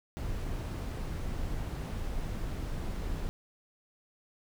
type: noise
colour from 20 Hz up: brown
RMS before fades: -35 dBFS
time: 0.17-3.29 s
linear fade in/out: 0 ms
effects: none